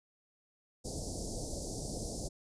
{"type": "band-stop noise", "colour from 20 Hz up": "pink", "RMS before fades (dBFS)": -39, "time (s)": [0.84, 2.29], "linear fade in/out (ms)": 20, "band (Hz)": [720, 4700], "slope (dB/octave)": 48, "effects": ["resampled to 22050 Hz"]}